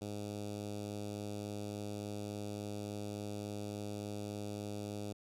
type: tone with notch filter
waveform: 10% pulse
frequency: 103.5 Hz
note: G#2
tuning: 5 cents flat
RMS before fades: -42 dBFS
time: 0.01-5.13 s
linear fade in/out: 10 ms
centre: 1700 Hz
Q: 0.6
effects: low-pass 12000 Hz 12 dB/octave